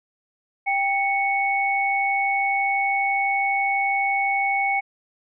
sine tone pair together, 790.2 / 2217 Hz, G5 / C#7, +14 / 0 cents, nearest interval octave + tritone, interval 1786 cents, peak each -22 dBFS, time 0.66-4.81 s, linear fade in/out 20 ms, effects none

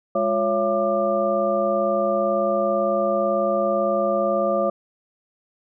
sine tone cluster, 206.5 / 355.6 / 554 / 672 / 1191 Hz, G#3 / F4 / C#5 / E5 / D6, -10 / +31 / -1 / +33 / +24 cents, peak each -28 / -29 / -21 / -24 / -27 dBFS, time 0.15-4.7 s, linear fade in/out 5 ms, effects none

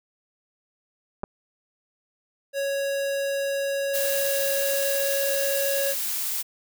clicks, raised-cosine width 1 ms, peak -17 dBFS, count 2, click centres 1.234 / 1.239 s
square tone, 554.4 Hz, C#5, in tune, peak -25 dBFS, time 2.53-5.95 s, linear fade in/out 50 ms
blue noise, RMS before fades -28 dBFS, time 3.93-6.43 s, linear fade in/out 20 ms
effects none

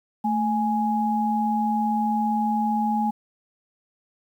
sine tone pair together, 220.6 / 833 Hz, A3 / G#5, +5 / +5 cents, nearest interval octave + major seventh, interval 2300 cents, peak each -23 dBFS, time 0.24-3.11 s, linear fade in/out 10 ms, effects 9-bit

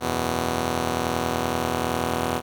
5% pulse chord, E suspended second, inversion none, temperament just, 82.41 / 92.71 / 123.61 Hz, E2 / F#2 / B2, 0 / +4 / +2 cents, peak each -16 / -22 / -17 dBFS, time 0-2.42 s, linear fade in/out 50 ms, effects none

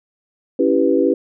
sine chord, C# half-diminished seventh, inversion none, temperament equal, 277.2 / 329.6 / 392 / 493.9 Hz, C#4 / E4 / G4 / B4, 0 / 0 / 0 / 0 cents, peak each -18 dBFS, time 0.59-1.14 s, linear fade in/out 5 ms, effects none

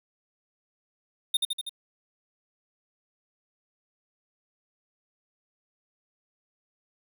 square tone with echo, 3655 Hz, A#7, 35 cents flat, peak -21 dBFS, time 1.34-1.37 s, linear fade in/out 5 ms, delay 81 ms, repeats 4, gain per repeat -3 dB, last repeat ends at 1.694 s, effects none

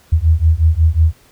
sine beating tone pair, 77.78 / 83.28 Hz, D#2 / E2, 0 / +18 cents, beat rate 5.5 Hz, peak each -12 dBFS, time 0.12-1.13 s, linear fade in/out 10 ms, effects pink hiss -50 dBFS RMS until 1.31 s

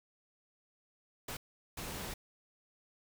pink noise bursts at uneven times, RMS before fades -42 dBFS, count 2, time 1.28-1.37 / 1.77-2.14 s, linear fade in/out 5 ms, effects none

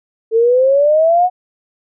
sine exponential sweep, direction up, 442.3 to 740 Hz, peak -8 dBFS, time 0.31-1.3 s, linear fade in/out 50 ms, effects none

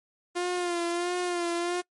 sawtooth tone with vibrato, 350.1 Hz, F4, 4 cents sharp, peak -23 dBFS, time 0.35-1.82 s, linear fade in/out 20 ms, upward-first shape sine, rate 1.5 Hz, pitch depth 42 cents each way, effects noise-tail reverb RT60 0.1 s tail -24 dB re dry + MP3 48 kbps

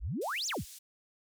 sine exponential two-way sweep, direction up then down, 41.2 to 7390 to 41.2 Hz, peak -32 dBFS, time 0-0.65 s, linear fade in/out 50 ms, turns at 0.47 s
white band-pass noise, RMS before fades -50 dBFS, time 0.21-0.79 s, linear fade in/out 10 ms, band 3800 to 12000 Hz, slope 12 dB/octave
effects none

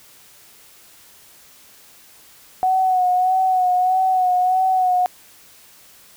sine tone with vibrato, 740 Hz, F#5, in tune, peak -14 dBFS, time 2.63-5.06 s, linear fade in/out 0 ms, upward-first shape sine, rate 1.6 Hz, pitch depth 35 cents each way, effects white hiss -48 dBFS RMS until 6.16 s

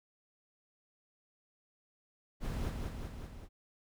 brown noise with echo, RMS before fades -36 dBFS, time 2.4-2.73 s, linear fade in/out 50 ms, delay 190 ms, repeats 4, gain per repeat -3 dB, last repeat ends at 3.49 s, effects none

